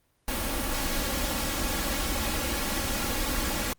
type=noise with comb filter; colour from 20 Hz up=pink; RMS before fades=-29 dBFS; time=0.28-3.73 s; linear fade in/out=0 ms; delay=3.6 ms; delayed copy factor=+0.6; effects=pink hiss -70 dBFS RMS until 3.78 s + Opus 32 kbps